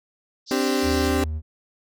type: band-pass noise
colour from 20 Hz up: pink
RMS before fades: -36 dBFS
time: 0.46-1.11 s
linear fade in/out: 50 ms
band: 4200 to 5600 Hz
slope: 48 dB/octave
type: chord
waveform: 35% pulse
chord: C suspended second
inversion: none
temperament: equal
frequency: 261.6 / 293.7 / 392 Hz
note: C4 / D4 / G4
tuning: 0 / 0 / 0 cents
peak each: -22 / -24 / -23 dBFS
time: 0.51-1.24 s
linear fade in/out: 2 ms
type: tone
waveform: triangle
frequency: 77.78 Hz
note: D#2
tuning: in tune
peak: -23 dBFS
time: 0.82-1.42 s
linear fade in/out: 50 ms
effects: none